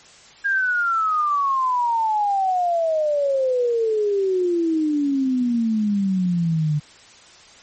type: exponential sweep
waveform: sine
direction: down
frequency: 1629 to 146.83 Hz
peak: -17 dBFS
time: 0.44-6.8 s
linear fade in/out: 20 ms
effects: white hiss -47 dBFS RMS until 7.62 s + MP3 32 kbps